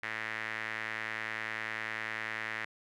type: tone with band-pass filter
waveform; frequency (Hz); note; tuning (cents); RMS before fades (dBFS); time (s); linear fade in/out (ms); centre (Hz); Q
sawtooth; 110; A2; 0; -38; 0.03-2.65; 5; 1900; 4.1
effects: none